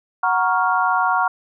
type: chord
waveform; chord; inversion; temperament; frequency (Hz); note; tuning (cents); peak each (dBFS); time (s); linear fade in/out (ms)
sine; Gb major seventh; none; equal with one note detuned; 740 / 941.5 / 1108.7 / 1396.9; Gb5 / Bb5 / Db6 / F6; 0 / +17 / 0 / 0; -21; 0.23-1.28; 5
effects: none